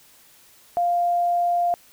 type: tone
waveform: sine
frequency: 698.5 Hz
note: F5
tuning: in tune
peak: -18 dBFS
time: 0.77-1.74 s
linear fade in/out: 0 ms
effects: white hiss -53 dBFS RMS until 1.92 s